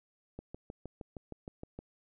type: click train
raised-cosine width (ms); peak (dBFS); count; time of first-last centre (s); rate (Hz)
2; -29; 10; 0.39-1.79; 6.43
effects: none